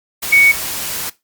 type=tone in noise; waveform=sine; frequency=2231 Hz; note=C#7; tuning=11 cents sharp; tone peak=-6 dBFS; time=0.32-0.52 s; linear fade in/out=10 ms; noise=white; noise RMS=-23 dBFS; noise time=0.22-1.1 s; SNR=+14 dB; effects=noise-tail reverb RT60 0.2 s tail -17 dB re dry + Opus 48 kbps

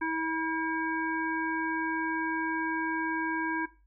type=harmonic tone; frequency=322.7 Hz; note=E4; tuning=37 cents flat; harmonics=1 / 3 / 5 / 7; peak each=-32 / -33 / -33 / -41 dBFS; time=0.01-3.66 s; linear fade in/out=10 ms; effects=noise-tail reverb RT60 0.3 s tail -17 dB re dry + added 50 Hz sine -60 dBFS peak until 3.86 s

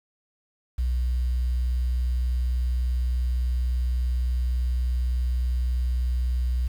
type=tone; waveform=sine; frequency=61.74 Hz; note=B1; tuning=in tune; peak=-20 dBFS; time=0.78-6.68 s; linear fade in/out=10 ms; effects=tanh soft clip ceiling -19 dBFS + 8-bit

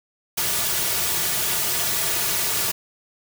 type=noise with comb filter; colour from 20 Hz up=white; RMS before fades=-23 dBFS; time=0.37-2.72 s; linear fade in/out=10 ms; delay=3.8 ms; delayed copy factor=-1; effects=none

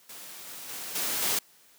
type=noise with level steps; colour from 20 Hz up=white; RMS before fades=-44 / -42 / -38 / -30 / -27 dBFS; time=0.09-1.39 s; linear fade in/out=5 ms; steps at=0.47 / 0.69 / 0.95 / 1.22 s; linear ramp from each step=5 ms; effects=white hiss -59 dBFS RMS until 1.78 s + high-pass 150 Hz 12 dB/octave

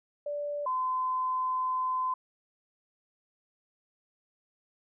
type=tone pair in turn; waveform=sine; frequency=583 / 1024.5 Hz; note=D5 / C6; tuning=-13 / -37 cents; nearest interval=minor seventh; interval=976 cents; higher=second; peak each=-31 / -27 dBFS; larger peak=second; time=0.26-0.66 / 0.66-2.14 s; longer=second; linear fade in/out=5 ms; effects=none

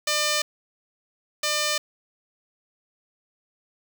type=tone pair in turn; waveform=5% pulse; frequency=600 / 600 Hz; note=D5 / D5; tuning=+37 / +37 cents; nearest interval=unison; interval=0 cents; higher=neither; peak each=-10 / -11 dBFS; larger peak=first; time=0.07-0.42 / 1.43-1.78 s; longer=neither; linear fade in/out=5 ms; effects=none

